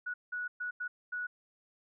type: tone bursts at uneven times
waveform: sine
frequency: 1467 Hz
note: F#6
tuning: 15 cents flat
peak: -34 dBFS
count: 5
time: 0.06-0.14 / 0.32-0.48 / 0.6-0.71 / 0.8-0.88 / 1.12-1.27 s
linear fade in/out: 10 ms
effects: none